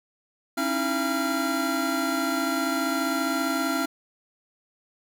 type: tone cluster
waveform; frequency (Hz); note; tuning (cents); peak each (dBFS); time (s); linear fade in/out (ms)
square; 270.2 / 305 / 325.4 / 678 / 1382; C#4 / D#4 / E4 / E5 / F6; -44 / -34 / -22 / +49 / -19; -29 / -35 / -32 / -32 / -30; 0.57-3.86; 10
effects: none